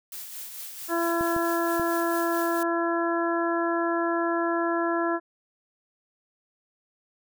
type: noise with tremolo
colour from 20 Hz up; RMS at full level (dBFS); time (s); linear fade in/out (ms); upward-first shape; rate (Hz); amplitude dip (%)
blue; -37; 0.12-2.63; 2; sine; 4.5; 40
type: harmonic tone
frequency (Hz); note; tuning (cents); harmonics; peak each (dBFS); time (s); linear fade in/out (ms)
337.5; E4; +41; 1 / 2 / 3 / 4 / 5; -26 / -29 / -31 / -32 / -33; 0.88-5.2; 50
type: clicks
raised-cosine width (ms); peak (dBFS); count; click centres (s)
3; -23; 3; 1.21 / 1.364 / 1.797
effects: none